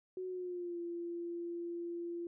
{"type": "tone with pitch glide", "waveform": "sine", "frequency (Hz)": [370, 343.2], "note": ["F#4", "F4"], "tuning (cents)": [0, -30], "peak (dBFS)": -38, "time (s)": [0.17, 2.27], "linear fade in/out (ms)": 2, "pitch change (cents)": -130, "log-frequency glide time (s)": [0.27, 0.79], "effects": []}